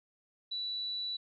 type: tone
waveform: sine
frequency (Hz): 3949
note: B7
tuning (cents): -1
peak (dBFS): -34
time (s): 0.51-1.17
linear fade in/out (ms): 10
effects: none